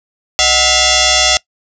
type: tone with frequency modulation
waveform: sine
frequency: 1300 Hz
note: E6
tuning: 24 cents flat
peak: -8 dBFS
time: 0.39-1.37 s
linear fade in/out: 0 ms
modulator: 682 Hz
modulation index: 8
effects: noise-tail reverb RT60 0.1 s tail -22 dB re dry